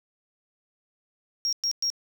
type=tone bursts; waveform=triangle; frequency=5588 Hz; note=F8; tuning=in tune; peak=-21 dBFS; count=3; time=1.45-1.901 s; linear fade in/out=0 ms; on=77 ms; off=110 ms; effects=tanh soft clip ceiling -19 dBFS + 10-bit